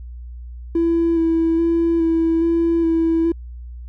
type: tone with vibrato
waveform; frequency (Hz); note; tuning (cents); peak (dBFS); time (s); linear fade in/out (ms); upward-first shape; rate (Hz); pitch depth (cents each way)
triangle; 331.1; E4; +8; -11; 0.75-3.32; 5; square; 1.2; 16
effects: tanh soft clip ceiling -11 dBFS + added 60 Hz sine -31 dBFS peak until 3.88 s